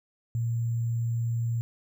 sine tone with sample-and-hold, 116.54 Hz, A#2, in tune, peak -25 dBFS, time 0.35-1.61 s, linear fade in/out 0 ms, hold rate 7350 Hz, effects none

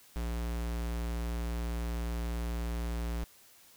square tone, 58.27 Hz, A#1, in tune, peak -33 dBFS, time 0.16-3.24 s, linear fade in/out 0 ms, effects white hiss -59 dBFS RMS until 3.76 s

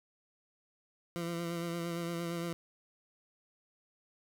20% pulse tone with vibrato, 170 Hz, F3, 46 cents flat, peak -30 dBFS, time 1.16-2.53 s, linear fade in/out 0 ms, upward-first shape sine, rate 8.7 Hz, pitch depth 26 cents each way, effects 11-bit

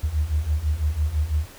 sine beating tone pair, 72.4 / 78.4 Hz, D2 / D#2, -24 / +14 cents, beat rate 6 Hz, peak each -25 / -22 dBFS, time 0.03-1.46 s, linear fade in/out 10 ms, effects pink hiss -45 dBFS RMS until 1.58 s

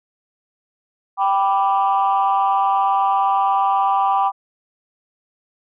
sine chord, G major, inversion none, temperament equal, 784 / 987.8 / 1174.7 Hz, G5 / B5 / D6, 0 / 0 / 0 cents, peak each -16 / -19 / -20 dBFS, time 1.17-4.32 s, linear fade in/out 50 ms, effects tanh soft clip ceiling -8 dBFS

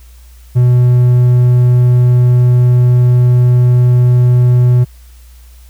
triangle tone, 123.47 Hz, B2, in tune, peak -3 dBFS, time 0.55-4.85 s, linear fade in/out 20 ms, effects added 60 Hz sine -35 dBFS peak until 5.69 s + white hiss -48 dBFS RMS until 5.69 s

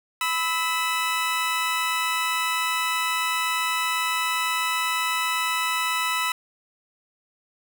20% pulse tone pair together, 997.7 / 1301 Hz, B5 / E6, +17 / -23 cents, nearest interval perfect fourth, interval 460 cents, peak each -21 / -20 dBFS, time 0.21-6.32 s, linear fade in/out 2 ms, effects none

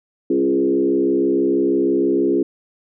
sine tone with frequency modulation, 343.7 Hz, F4, 28 cents flat, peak -14 dBFS, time 0.3-2.43 s, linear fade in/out 5 ms, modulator 66.2 Hz, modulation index 1.3, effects none

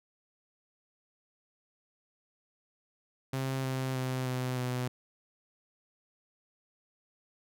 sawtooth tone with pitch steps, 133 / 131.09 / 129.21 / 127.36 / 125.54 Hz, C3 / C3 / C3 / C3 / B2, +29 / +4 / -21 / -46 / +29 cents, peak -27 dBFS, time 3.33-4.88 s, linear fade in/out 5 ms, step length 310 ms, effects none

